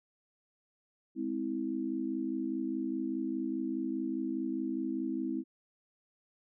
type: chord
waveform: sine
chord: Ab augmented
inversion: none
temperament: just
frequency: 207.7 / 259.6 / 324.5 Hz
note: Ab3 / C4 / E4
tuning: 0 / -13 / -27 cents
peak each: -40 / -35 / -35 dBFS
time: 1.15-5.44 s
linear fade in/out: 50 ms
effects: none